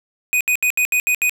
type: tone bursts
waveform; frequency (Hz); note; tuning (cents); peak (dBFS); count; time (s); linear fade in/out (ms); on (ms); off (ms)
square; 2489; D#7; 0; -15; 7; 0.33-1.295; 0; 77; 71
effects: none